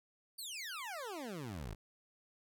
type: exponential sweep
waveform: 20% pulse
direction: down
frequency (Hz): 4699 to 46.21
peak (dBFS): -37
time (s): 0.38-1.75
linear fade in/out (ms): 10
effects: none